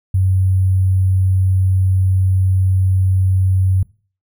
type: tone with sample-and-hold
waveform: sine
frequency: 94.1 Hz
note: F#2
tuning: 30 cents sharp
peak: -11 dBFS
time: 0.14-3.83 s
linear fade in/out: 5 ms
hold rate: 11025 Hz
effects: noise-tail reverb RT60 0.4 s tail -22 dB re dry